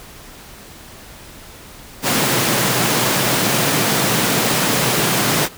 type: high-pass noise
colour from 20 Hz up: pink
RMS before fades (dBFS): -17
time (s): 2.02-5.49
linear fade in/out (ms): 50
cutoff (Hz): 110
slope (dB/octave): 96
effects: pink hiss -39 dBFS RMS until 5.57 s